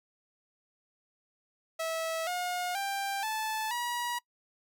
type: tone with pitch steps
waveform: sawtooth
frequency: 650 / 717.1 / 791.1 / 872.7 / 962.7 Hz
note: E5 / F5 / G5 / A5 / B5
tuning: -24 / +46 / +16 / -14 / -45 cents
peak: -27 dBFS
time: 1.79-4.19 s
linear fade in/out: 10 ms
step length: 480 ms
effects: noise-tail reverb RT60 0.1 s tail -24 dB re dry + MP3 96 kbps